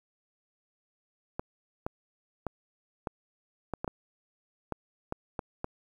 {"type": "clicks", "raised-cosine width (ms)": 1, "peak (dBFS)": -18, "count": 11, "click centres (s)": [1.395, 1.865, 2.467, 3.072, 3.737, 3.845, 3.878, 4.723, 5.124, 5.392, 5.644], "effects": ["9-bit"]}